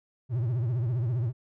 triangle tone with vibrato, 119.9 Hz, A#2, 49 cents sharp, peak -23 dBFS, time 0.29-1.33 s, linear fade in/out 50 ms, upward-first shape triangle, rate 15 Hz, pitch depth 200 cents each way, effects none

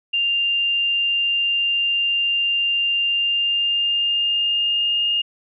sine tone with pitch glide, 2794 to 2833 Hz, F7 to F7, 0 to +24 cents, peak -17 dBFS, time 0.13-5.22 s, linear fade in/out 10 ms, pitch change +24 cents, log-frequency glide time 3.04-5.11 s, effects none

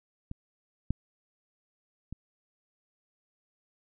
clicks, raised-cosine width 5 ms, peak -25 / -15 / -26 dBFS, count 3, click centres 0.314 / 0.906 / 2.126 s, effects none

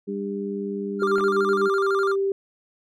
harmonic tone, 100 Hz, G2, 35 cents sharp, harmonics 2 / 3 / 4, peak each -29 / -35 / -29 dBFS, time 0.07-1.69 s, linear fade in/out 20 ms
triangle tone with vibrato, 1286 Hz, E6, 43 cents flat, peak -22 dBFS, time 0.99-2.16 s, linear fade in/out 50 ms, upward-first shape square, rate 12 Hz, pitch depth 140 cents each way
sine tone, 392 Hz, G4, in tune, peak -20 dBFS, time 1.02-2.32 s, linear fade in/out 2 ms
clicks, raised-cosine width 0.5 ms, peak -20 / -22 dBFS, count 2, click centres 1.183 / 1.208 s
effects none

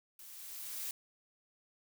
blue noise with level ramp, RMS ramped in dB -53 to -39 dBFS, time 0.19-0.91 s, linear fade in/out 2 ms, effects none

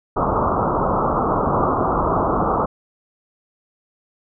white low-pass noise, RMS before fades -19 dBFS, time 0.16-2.66 s, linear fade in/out 10 ms, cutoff 1300 Hz, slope 96 dB/octave, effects none

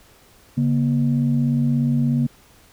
sine tone pair together, 140.75 / 237.6 Hz, C#3 / A#3, +27 / +33 cents, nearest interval major sixth, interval 906 cents, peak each -18 dBFS, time 0.57-2.27 s, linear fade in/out 10 ms, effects tanh soft clip ceiling -10 dBFS + pink hiss -52 dBFS RMS until 2.72 s

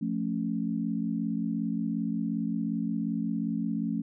sine chord, F augmented, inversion none, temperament equal, 174.61 / 220 / 277.2 Hz, F3 / A3 / C#4, 0 / 0 / 0 cents, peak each -33 / -30 / -33 dBFS, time 0.01-4.02 s, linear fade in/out 10 ms, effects none

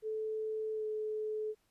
sine tone with pitch glide, 435.6 to 430.1 Hz, A4 to A4, -17 to -39 cents, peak -34 dBFS, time 0.02-1.55 s, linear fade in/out 50 ms, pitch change -22 cents, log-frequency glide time 0.74-0.85 s, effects pink hiss -75 dBFS RMS until 1.7 s + resampled to 32000 Hz

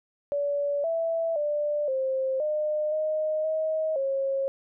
sine tone with pitch steps, 573 / 660 / 591 / 528 / 607 / 620 / 631 / 543 Hz, D5 / E5 / D5 / C5 / D#5 / D#5 / D#5 / C#5, -43 / +2 / +11 / +16 / -43 / -6 / +24 / -36 cents, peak -24 dBFS, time 0.32-4.48 s, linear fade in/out 0 ms, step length 520 ms, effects none

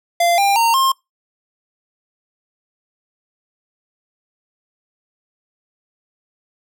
square tone with pitch steps, 690 / 797.2 / 921 / 1064.1 Hz, F5 / G5 / A#5 / C6, -21 / +29 / -21 / +29 cents, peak -13 dBFS, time 0.2-0.92 s, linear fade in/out 5 ms, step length 180 ms, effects noise-tail reverb RT60 0.2 s tail -25 dB re dry

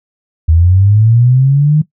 sine linear sweep, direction up, 77.8 to 155.56 Hz, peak -5 dBFS, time 0.48-1.82 s, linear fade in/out 10 ms, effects noise-tail reverb RT60 0.1 s tail -17 dB re dry

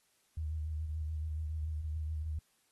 sine tone with vibrato, 77.78 Hz, D#2, in tune, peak -34 dBFS, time 0.37-2.39 s, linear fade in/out 5 ms, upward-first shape sine, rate 7 Hz, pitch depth 38 cents each way, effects white hiss -73 dBFS RMS until 2.71 s + AAC 32 kbps

